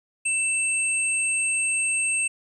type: tone pair together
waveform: sine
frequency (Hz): 2653 / 8435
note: E7 / C9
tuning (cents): +10 / +13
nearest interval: octave + minor sixth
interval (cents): 2003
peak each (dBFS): -24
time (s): 0.25-2.28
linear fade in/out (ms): 10
effects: 10-bit